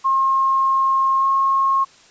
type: tone with pitch glide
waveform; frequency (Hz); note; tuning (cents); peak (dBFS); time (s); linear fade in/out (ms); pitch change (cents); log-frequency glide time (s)
sine; 1072 to 1082; C6 to C#6; +42 to -42; -14; 0.04-1.85; 20; +16; 1.19-1.25
effects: white hiss -49 dBFS RMS until 2.1 s + resampled to 16000 Hz